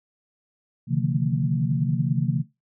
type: tone cluster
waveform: sine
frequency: 130 / 146.8 / 157.3 / 174.9 / 225.8 Hz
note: C3 / D3 / D#3 / F3 / A3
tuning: -11 / 0 / +19 / +3 / +45 cents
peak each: -25 / -25 / -27 / -28 / -29 dBFS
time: 0.87-2.44 s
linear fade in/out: 50 ms
effects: noise-tail reverb RT60 0.2 s tail -17 dB re dry